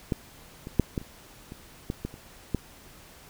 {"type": "clicks", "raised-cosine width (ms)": 3, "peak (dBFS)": [-12, -24, -6, -15, -30, -27, -16, -18, -30, -12], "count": 10, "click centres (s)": [0.122, 0.671, 0.797, 0.978, 1.015, 1.521, 1.901, 2.05, 2.141, 2.547], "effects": ["pink hiss -51 dBFS RMS until 3.29 s"]}